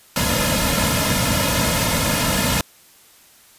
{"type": "noise with comb filter", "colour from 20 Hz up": "pink", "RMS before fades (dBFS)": -19, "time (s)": [0.16, 2.61], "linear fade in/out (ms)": 2, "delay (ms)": 2.6, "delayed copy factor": -0.95, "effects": ["white hiss -50 dBFS RMS until 3.58 s", "resampled to 32000 Hz"]}